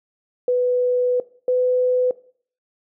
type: tone pair in turn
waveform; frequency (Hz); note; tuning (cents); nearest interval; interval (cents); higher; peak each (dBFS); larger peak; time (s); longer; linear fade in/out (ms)
sine; 496 / 502.1; B4 / B4; +7 / +29; unison; 22; second; -15; neither; 0.48-1.2 / 1.48-2.11; first; 2
effects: noise-tail reverb RT60 0.5 s tail -19 dB re dry